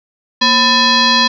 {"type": "tone with frequency modulation", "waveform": "sine", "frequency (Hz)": 2548, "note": "D#7", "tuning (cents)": 41, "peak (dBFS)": -8, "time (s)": [0.41, 1.28], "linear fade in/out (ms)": 10, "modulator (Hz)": 771, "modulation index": 2.9, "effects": []}